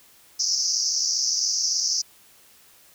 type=band-pass noise; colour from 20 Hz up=white; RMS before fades=-24 dBFS; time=0.39-2.02 s; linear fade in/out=10 ms; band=4900 to 6200 Hz; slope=96 dB/octave; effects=white hiss -54 dBFS RMS until 2.94 s